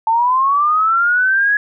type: linear sweep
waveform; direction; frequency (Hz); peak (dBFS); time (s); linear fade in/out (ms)
sine; up; 880 to 1688; -11; 0.07-1.57; 2
effects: none